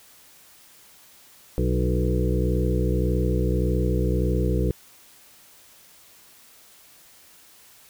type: harmonic tone with a mistuned harmonic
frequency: 61.74 Hz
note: B1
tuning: in tune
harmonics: 1 / 2 / 3 / 5 / 6 / 7 / 8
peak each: -23 / -26 / -28 / -30 / -31 / -31 / -32 dBFS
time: 1.58-4.71 s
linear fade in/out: 0 ms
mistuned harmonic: 7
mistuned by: +33 cents
effects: white hiss -52 dBFS RMS until 7.89 s